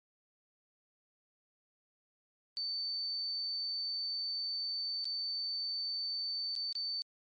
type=tone with dropouts; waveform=sine; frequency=4544 Hz; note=C#8; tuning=42 cents sharp; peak=-34 dBFS; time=2.57-7.02 s; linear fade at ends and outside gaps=0 ms; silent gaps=5.044-5.054 / 6.553-6.562 / 6.726-6.753 s; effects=MP3 48 kbps